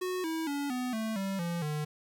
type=tone with pitch steps; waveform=square; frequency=367 / 323.2 / 284.6 / 250.7 / 220.8 / 194.41 / 171.21 / 150.78 Hz; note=F#4 / E4 / C#4 / B3 / A3 / G3 / F3 / D3; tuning=-14 / -34 / +46 / +26 / +6 / -14 / -34 / +46 cents; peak=-32 dBFS; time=0.01-1.85 s; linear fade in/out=10 ms; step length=230 ms; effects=10-bit